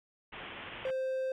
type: low-pass noise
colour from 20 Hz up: white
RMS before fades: -45 dBFS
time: 0.32-0.91 s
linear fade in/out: 10 ms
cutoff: 3300 Hz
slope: 96 dB/octave
type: tone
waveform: triangle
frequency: 523.3 Hz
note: C5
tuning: in tune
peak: -29 dBFS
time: 0.85-1.32 s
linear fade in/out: 2 ms
effects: none